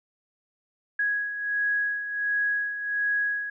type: beating tone pair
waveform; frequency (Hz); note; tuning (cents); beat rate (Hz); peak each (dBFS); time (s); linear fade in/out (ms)
sine; 1661.2 / 1662.6; G#6 / G#6; 0 / +1; 1.4; -32 / -25; 0.99-3.5; 5
effects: none